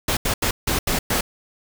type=noise bursts at uneven times; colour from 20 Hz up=pink; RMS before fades=-21 dBFS; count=6; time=0.08-0.17 / 0.25-0.34 / 0.42-0.51 / 0.67-0.79 / 0.87-0.99 / 1.1-1.21 s; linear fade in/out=5 ms; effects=none